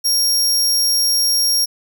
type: tone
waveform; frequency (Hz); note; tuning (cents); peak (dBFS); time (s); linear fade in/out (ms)
sawtooth; 5580; F8; -2; -11; 0.04-1.66; 20
effects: none